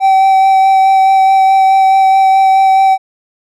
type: tone with vibrato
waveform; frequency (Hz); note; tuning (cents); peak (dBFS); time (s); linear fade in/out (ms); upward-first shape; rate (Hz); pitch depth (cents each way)
triangle; 770; G5; -31; -3; 0-2.98; 50; sine; 4.7; 11
effects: none